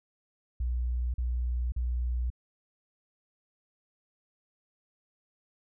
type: tone bursts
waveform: sine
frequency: 60.9 Hz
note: B1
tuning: 24 cents flat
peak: -27 dBFS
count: 3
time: 0.6-2.302 s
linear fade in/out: 5 ms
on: 540 ms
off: 41 ms
effects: none